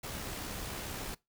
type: noise with amplitude modulation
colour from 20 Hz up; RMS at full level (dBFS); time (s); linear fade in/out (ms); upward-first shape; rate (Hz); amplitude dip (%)
pink; -39; 0.03-1.15; 10; sine; 67.1; 30
effects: noise-tail reverb RT60 0.2 s tail -22 dB re dry